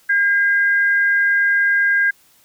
sine tone pair together, 1615 / 2032 Hz, G#6 / B6, -49 / +49 cents, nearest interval major third, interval 398 cents, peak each -13 / -24 dBFS, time 0.09-2.11 s, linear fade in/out 10 ms, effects white hiss -54 dBFS RMS until 2.44 s

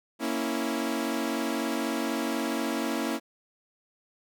sawtooth chord, A# diminished, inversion none, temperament equal, 233.1 / 277.2 / 329.6 Hz, A#3 / C#4 / E4, 0 / 0 / 0 cents, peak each -28 dBFS, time 0.19-3.2 s, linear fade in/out 50 ms, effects none

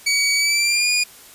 20% pulse tone with pitch glide, 2265 to 2442 Hz, C#7 to D#7, +37 to -33 cents, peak -11 dBFS, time 0.06-1.04 s, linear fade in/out 10 ms, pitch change +130 cents, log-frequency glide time 0.36-0.9 s, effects white hiss -44 dBFS RMS until 1.34 s + resampled to 32000 Hz

